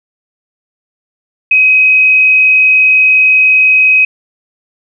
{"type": "tone with frequency modulation", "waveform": "sine", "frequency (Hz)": 2530, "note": "D#7", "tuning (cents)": 28, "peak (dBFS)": -4, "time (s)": [1.51, 4.05], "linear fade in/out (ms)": 5, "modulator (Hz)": 45.7, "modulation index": 0.38, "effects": []}